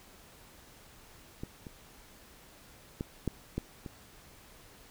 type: clicks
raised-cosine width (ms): 3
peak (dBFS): -25 / -30 / -21 / -17 / -19 / -28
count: 6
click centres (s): 1.435 / 1.668 / 3.009 / 3.277 / 3.58 / 3.862
effects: pink hiss -56 dBFS RMS until 4.9 s